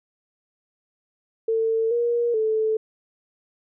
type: tone with pitch steps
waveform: sine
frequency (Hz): 448.9 / 474.1 / 437.7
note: A4 / A#4 / A4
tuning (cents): +35 / +29 / -9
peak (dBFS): -19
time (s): 1.48-2.77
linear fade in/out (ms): 5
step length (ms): 430
effects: none